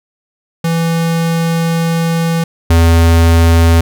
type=tone pair in turn; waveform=square; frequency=165.9 / 83.21 Hz; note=E3 / E2; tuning=+11 / +17 cents; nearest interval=octave; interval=1194 cents; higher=first; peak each=-12 / -6 dBFS; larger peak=second; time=0.64-2.44 / 2.7-3.81 s; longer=first; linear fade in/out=5 ms; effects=none